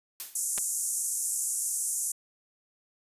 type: noise with exponential decay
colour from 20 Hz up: blue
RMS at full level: -33 dBFS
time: 0.2-0.51 s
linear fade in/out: 0 ms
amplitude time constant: 66 ms
type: band-pass noise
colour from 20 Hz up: white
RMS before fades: -31 dBFS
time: 0.35-2.12 s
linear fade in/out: 5 ms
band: 6500 to 11000 Hz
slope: 48 dB/octave
type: clicks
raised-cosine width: 0.2 ms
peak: -19 dBFS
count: 2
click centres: 0.578 / 0.583 s
effects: resampled to 32000 Hz